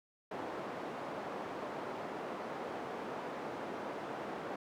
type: band-pass noise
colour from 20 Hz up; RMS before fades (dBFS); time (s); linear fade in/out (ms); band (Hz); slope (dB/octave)
white; -42; 0.31-4.56; 5; 230 to 800; 12
effects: none